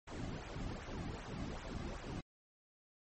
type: noise with flanger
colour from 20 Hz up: brown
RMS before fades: -44 dBFS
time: 0.07-2.21 s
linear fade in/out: 10 ms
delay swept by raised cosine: 0.2 to 2.2 ms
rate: 2.6 Hz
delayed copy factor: -0.7
effects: MP3 32 kbps